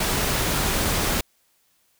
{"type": "noise", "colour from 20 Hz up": "pink", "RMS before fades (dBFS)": -23, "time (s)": [0, 1.21], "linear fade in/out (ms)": 5, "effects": ["white hiss -65 dBFS RMS until 1.99 s"]}